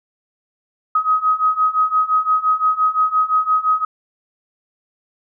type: beating tone pair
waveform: sine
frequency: 1260 / 1265.8 Hz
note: D#6 / D#6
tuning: +21 / +29 cents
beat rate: 5.8 Hz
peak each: -18 / -16 dBFS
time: 0.95-3.85 s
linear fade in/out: 5 ms
effects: none